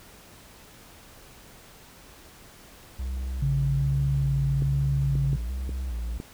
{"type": "tone with vibrato", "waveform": "triangle", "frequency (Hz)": 61, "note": "B1", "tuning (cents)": -21, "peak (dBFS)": -26, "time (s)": [2.99, 6.18], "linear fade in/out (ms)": 5, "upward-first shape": "square", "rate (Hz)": 1.2, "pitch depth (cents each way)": 94}
{"type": "tone", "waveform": "sine", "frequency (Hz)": 138.2, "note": "C#3", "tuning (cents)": -5, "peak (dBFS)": -22, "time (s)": [3.42, 5.36], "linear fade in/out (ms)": 5}
{"type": "clicks", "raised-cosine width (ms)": 3, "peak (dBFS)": -22, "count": 5, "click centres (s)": [4.622, 5.154, 5.331, 5.693, 6.201]}
{"effects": ["pink hiss -50 dBFS RMS until 6.33 s"]}